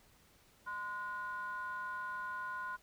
triangle ring-modulated tone, 210.6 Hz, G#3, 24 cents sharp, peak -33 dBFS, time 0.66-2.77 s, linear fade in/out 20 ms, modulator 1240 Hz, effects tanh soft clip ceiling -30 dBFS + pink hiss -66 dBFS RMS until 2.82 s

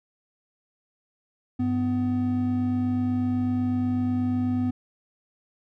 triangle tone pair together, 99.57 / 250.6 Hz, G2 / B3, +28 / +25 cents, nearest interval octave + major third, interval 1597 cents, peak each -27 / -21 dBFS, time 1.59-4.71 s, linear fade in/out 10 ms, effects none

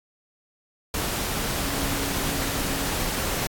sine tone in noise, 277.2 Hz, C#4, in tune, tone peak -33 dBFS, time 1.59-2.87 s, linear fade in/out 2 ms, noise pink, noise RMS -27 dBFS, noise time 0.94-3.47 s, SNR -9 dB, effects AAC 64 kbps

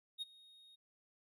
triangle tone with ADSR envelope, 3729 Hz, A#7, in tune, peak -36 dBFS, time 0.18-0.76 s, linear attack 38 ms, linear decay 23 ms, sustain -22 dB, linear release 15 ms, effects none

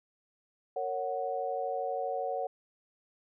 sine chord, F# major, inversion first, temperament just, 462.5 / 555 / 740 Hz, A#4 / C#5 / F#5, -14 / +2 / 0 cents, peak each -37 / -35 / -34 dBFS, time 0.76-2.47 s, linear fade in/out 5 ms, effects none

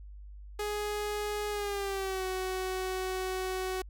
sawtooth tone with pitch glide, 416.9 to 373.6 Hz, G#4 to F#4, +7 to +17 cents, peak -28 dBFS, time 0.59-3.82 s, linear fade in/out 5 ms, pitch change -190 cents, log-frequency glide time 1.5-2.25 s, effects added 50 Hz sine -44 dBFS peak until 3.89 s

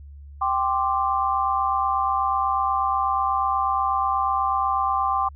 sine chord, G suspended fourth, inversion none, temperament equal, 784 / 1046.5 / 1174.7 Hz, G5 / C6 / D6, 0 / 0 / 0 cents, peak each -24 dBFS, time 0.41-5.29 s, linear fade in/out 10 ms, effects added 71 Hz sine -39 dBFS peak until 5.35 s

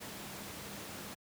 sine tone in noise, 202 Hz, G#3, 48 cents flat, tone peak -53 dBFS, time 0-1.15 s, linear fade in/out 20 ms, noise pink, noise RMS -45 dBFS, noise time 0-1.15 s, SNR -11 dB, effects high-pass 100 Hz 12 dB/octave

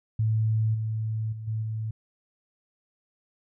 sine tone with level steps, 110 Hz, A2, in tune, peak -21 / -26 / -34 / -26 / -28 dBFS, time 0.19-1.91 s, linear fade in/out 5 ms, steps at 0.74 / 1.32 / 1.47 / 1.62 s, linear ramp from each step 10 ms, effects none

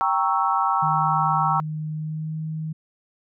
sine chord, G diminished seventh, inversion none, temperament equal, 784 / 932.3 / 1108.7 / 1318.5 Hz, G5 / Bb5 / Db6 / Fb6, 0 / 0 / 0 / 0 cents, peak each -24 dBFS, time 0.01-1.6 s, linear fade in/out 0 ms
sine tone with pitch glide, 154.6 to 157.39 Hz, D#3 to D#3, -11 to +20 cents, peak -26 dBFS, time 0.82-2.73 s, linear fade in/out 10 ms, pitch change +31 cents, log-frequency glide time 1.94-2.36 s
effects none

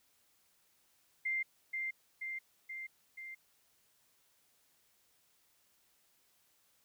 sine tone with echo, 2096 Hz, C7, 2 cents sharp, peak -32 dBFS, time 1.25-1.43 s, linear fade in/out 10 ms, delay 480 ms, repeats 4, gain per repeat -3 dB, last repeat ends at 3.35 s, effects white hiss -72 dBFS RMS until 6.84 s

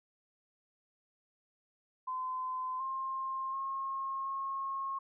sine tone with pitch steps, 1026 / 1061 / 1078 / 1084 Hz, C6 / C6 / C#6 / C#6, -34 / +24 / -49 / -39 cents, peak -34 dBFS, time 2.07-4.99 s, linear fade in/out 10 ms, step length 730 ms, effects none

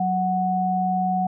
sine tone pair together, 185 / 740 Hz, F#3 / F#5, 0 / 0 cents, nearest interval 2 octaves, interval 2400 cents, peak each -24 / -21 dBFS, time 0-1.27 s, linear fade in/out 5 ms, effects none

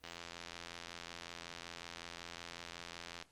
click train, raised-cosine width 0.2 ms, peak -28 dBFS, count 273, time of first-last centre 0.04-3.225 s, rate 85.4 Hz, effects pink hiss -70 dBFS RMS until 3.31 s + Opus 24 kbps

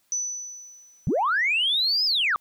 sine tone with exponential decay, 5980 Hz, F#8, 17 cents sharp, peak -22 dBFS, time 0.12-1.23 s, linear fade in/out 1 ms, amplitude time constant 240 ms
sine linear two-way sweep, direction up then down, 103.83 to 5200 to 1091 Hz, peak -19 dBFS, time 1.07-2.36 s, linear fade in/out 0 ms, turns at 2.05 s
effects tanh soft clip ceiling -15 dBFS + white hiss -67 dBFS RMS until 2.4 s

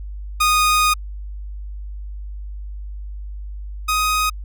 sawtooth tone pair in turn, 1238 / 1252.4 Hz, D#6 / D#6, -9 / +11 cents, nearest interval unison, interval 20 cents, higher second, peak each -10 / -13 dBFS, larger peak first, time 0.4-0.94 / 3.88-4.3 s, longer first, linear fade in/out 10 ms, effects added 50 Hz sine -28 dBFS peak until 4.44 s

